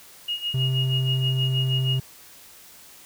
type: tone with tremolo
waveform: sine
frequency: 2868 Hz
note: F7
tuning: 45 cents sharp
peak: -23 dBFS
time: 0.28-1.99 s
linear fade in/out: 5 ms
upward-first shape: sine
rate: 6.3 Hz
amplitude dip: 80%
type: tone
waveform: triangle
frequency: 130.81 Hz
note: C3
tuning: in tune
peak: -19 dBFS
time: 0.54-2 s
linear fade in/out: 5 ms
effects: white hiss -48 dBFS RMS until 3.05 s